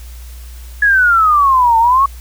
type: exponential two-way sweep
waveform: sine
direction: down then up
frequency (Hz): 1700 to 894 to 1129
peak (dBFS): -7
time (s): 0.82-2.06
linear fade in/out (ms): 5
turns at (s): 1.78
effects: added 60 Hz sine -29 dBFS peak until 2.2 s + white hiss -42 dBFS RMS until 2.2 s